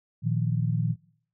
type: chord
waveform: sine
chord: Bb suspended fourth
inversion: none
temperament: equal with one note detuned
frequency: 116.2 / 155.56 / 174.61 Hz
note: Bb2 / Eb3 / F3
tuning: -5 / 0 / 0 cents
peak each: -26 / -27 / -31 dBFS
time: 0.22-0.96 s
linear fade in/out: 50 ms
effects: noise-tail reverb RT60 0.6 s tail -23 dB re dry